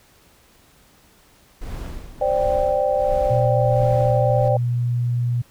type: noise with tremolo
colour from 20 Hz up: brown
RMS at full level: -29 dBFS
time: 1.61-4.49 s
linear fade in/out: 10 ms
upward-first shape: sine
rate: 1.4 Hz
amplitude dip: 70%
type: chord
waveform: sine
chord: C suspended second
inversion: none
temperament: equal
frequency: 523.3 / 587.3 / 784 Hz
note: C5 / D5 / G5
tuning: 0 / 0 / 0 cents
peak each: -21 / -20 / -23 dBFS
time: 2.21-4.57 s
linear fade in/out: 5 ms
type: tone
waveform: sine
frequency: 120.9 Hz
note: B2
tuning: 36 cents flat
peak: -18 dBFS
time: 3.3-5.42 s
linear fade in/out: 10 ms
effects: pink hiss -54 dBFS RMS until 5.5 s